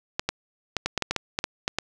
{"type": "clicks", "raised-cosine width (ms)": 0.2, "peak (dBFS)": -7, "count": 12, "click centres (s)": [0.195, 0.29, 0.767, 0.86, 0.977, 1.023, 1.11, 1.163, 1.389, 1.441, 1.679, 1.786], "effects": []}